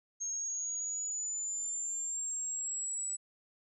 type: linear sweep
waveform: sine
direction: up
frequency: 6470 to 7902 Hz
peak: -34 dBFS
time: 0.2-3.17 s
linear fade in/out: 20 ms
effects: none